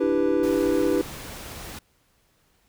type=chord; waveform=triangle; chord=E minor seventh; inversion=third; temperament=equal; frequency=293.7 / 329.6 / 392 / 493.9 Hz; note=D4 / E4 / G4 / B4; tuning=0 / 0 / 0 / 0 cents; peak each=-23 dBFS; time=0-1.02 s; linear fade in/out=10 ms
type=click train; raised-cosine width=3 ms; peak=-33 dBFS; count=42; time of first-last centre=0.04-1.169 s; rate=36.3 Hz
type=noise; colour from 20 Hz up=pink; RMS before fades=-38 dBFS; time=0.43-1.79 s; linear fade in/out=5 ms
effects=pink hiss -65 dBFS RMS until 2.68 s